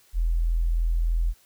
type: tone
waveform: sine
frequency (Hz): 41.67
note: E1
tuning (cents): +19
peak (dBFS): -20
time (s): 0.13-1.34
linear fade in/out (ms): 50
effects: white hiss -59 dBFS RMS until 1.45 s